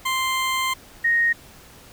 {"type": "tone pair in turn", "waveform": ["20% pulse", "sine"], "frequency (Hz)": [1046.5, 1864.7], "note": ["C6", "A#6"], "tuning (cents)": [0, 0], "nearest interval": "minor seventh", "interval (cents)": 1000, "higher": "second", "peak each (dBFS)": -16, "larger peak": "neither", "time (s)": [[0.05, 0.74], [1.04, 1.33]], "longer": "first", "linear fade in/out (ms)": 10, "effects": ["pink hiss -47 dBFS RMS until 1.92 s"]}